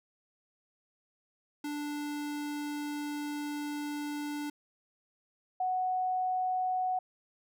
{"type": "tone pair in turn", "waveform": ["square", "sine"], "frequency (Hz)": [293.7, 740.1], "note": ["D4", "F#5"], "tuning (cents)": [0, 0], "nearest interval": "octave + major third", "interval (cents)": 1600, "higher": "second", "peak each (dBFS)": [-35, -28], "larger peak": "second", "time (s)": [[1.64, 4.5], [5.6, 6.99]], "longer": "first", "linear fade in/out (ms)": 5, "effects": []}